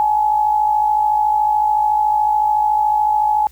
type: tone with amplitude modulation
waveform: sine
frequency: 849 Hz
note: G#5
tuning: 38 cents sharp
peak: -10 dBFS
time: 0-3.47 s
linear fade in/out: 0 ms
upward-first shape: sine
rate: 53.8 Hz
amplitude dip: 55%
effects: added 60 Hz sine -43 dBFS peak until 3.51 s + white hiss -51 dBFS RMS until 3.51 s